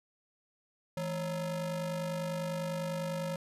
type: ring-modulated tone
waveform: square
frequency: 190 Hz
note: F#3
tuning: 46 cents sharp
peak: -31 dBFS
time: 0.97-3.36 s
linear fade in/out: 2 ms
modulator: 355 Hz
effects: resampled to 32000 Hz